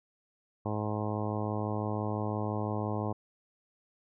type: harmonic tone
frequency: 105.9 Hz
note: G#2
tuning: 34 cents sharp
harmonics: 1 / 2 / 3 / 4 / 5 / 6 / 7 / 8 / 9 / 10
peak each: -34 / -37 / -39 / -40 / -41 / -42 / -42 / -43 / -44 / -44 dBFS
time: 0.65-3.13 s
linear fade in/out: 10 ms
effects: none